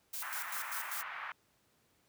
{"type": "noise with tremolo", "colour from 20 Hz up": "blue", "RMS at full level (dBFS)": -40, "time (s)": [0.13, 1.03], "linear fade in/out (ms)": 10, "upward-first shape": "square", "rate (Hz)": 5.1, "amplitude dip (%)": 70}
{"type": "band-pass noise", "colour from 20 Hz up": "white", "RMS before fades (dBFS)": -43, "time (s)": [0.22, 1.32], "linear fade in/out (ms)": 2, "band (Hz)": [970, 1900], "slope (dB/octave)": 24}
{"effects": ["pink hiss -72 dBFS RMS until 2.08 s", "high-pass 80 Hz 12 dB/octave"]}